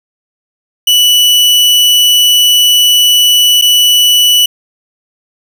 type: tone with dropouts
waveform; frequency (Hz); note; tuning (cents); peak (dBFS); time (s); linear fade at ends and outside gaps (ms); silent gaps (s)
40% pulse; 2960; F#7; 0; -4; 0.87-4.46; 5; 3.614-3.621
effects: none